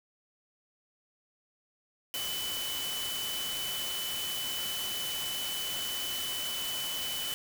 sine tone in noise, 3000 Hz, F#7, 23 cents sharp, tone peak -35 dBFS, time 2.14-7.34 s, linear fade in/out 0 ms, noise white, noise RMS -37 dBFS, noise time 2.14-7.34 s, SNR -1 dB, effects none

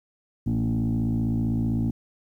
sine tone with frequency modulation, 173.6 Hz, F3, 10 cents flat, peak -20 dBFS, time 0.46-1.91 s, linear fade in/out 10 ms, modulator 55.6 Hz, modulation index 1.9, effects tanh soft clip ceiling -19 dBFS + 10-bit

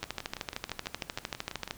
two click trains, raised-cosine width 0.2 ms, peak -15 / -20 dBFS, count 23 / 11, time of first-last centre 0.03-1.709 / 0.04-1.677 s, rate 13.1 / 6.11 Hz, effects pink hiss -53 dBFS RMS until 1.77 s

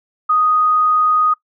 sine tone, 1244.5 Hz, D#6, in tune, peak -11 dBFS, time 0.29-1.34 s, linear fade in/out 10 ms, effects noise-tail reverb RT60 0.1 s tail -21 dB re dry

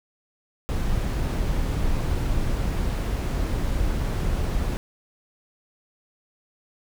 brown noise, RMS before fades -24 dBFS, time 0.69-4.77 s, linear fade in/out 0 ms, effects none

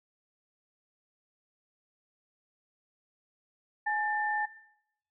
sine tone pair together, 842 / 1785.3 Hz, G#5 / A6, +24 / +25 cents, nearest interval octave + minor second, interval 1301 cents, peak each -30 / -30 dBFS, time 3.86-4.46 s, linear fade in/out 10 ms, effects noise-tail reverb RT60 0.8 s tail -20 dB re dry

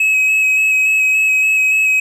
triangle tone with vibrato, 2559 Hz, D#7, 48 cents sharp, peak -9 dBFS, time 0-2 s, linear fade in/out 5 ms, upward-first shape square, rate 3.5 Hz, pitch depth 12 cents each way, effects none

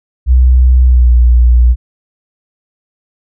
sine tone with pitch glide, 63 to 60.22 Hz, B1 to B1, +35 to -43 cents, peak -3 dBFS, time 0.26-1.76 s, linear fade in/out 50 ms, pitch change -78 cents, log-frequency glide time 0.85-1.11 s, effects none

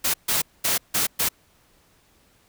white noise bursts at uneven times, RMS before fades -22 dBFS, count 5, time 0.04-0.14 / 0.28-0.42 / 0.64-0.78 / 0.94-1.07 / 1.19-1.29 s, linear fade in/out 10 ms, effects pink hiss -60 dBFS RMS until 2.48 s

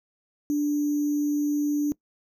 sine tone with sample-and-hold, 293.7 Hz, D4, in tune, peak -21 dBFS, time 0.5-1.92 s, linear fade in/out 0 ms, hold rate 6300 Hz, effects noise-tail reverb RT60 0.1 s tail -21 dB re dry

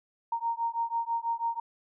sine beating tone pair, 924 / 930.1 Hz, A#5 / A#5, -16 / -4 cents, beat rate 6.1 Hz, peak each -31 dBFS, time 0.32-1.6 s, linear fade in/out 5 ms, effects none

